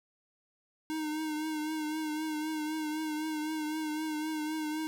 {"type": "tone with vibrato", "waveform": "square", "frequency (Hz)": 309.3, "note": "D#4", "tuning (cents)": -10, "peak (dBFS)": -33, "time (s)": [0.9, 4.87], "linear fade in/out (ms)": 0, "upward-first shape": "triangle", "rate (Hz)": 3.9, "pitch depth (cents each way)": 43, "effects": []}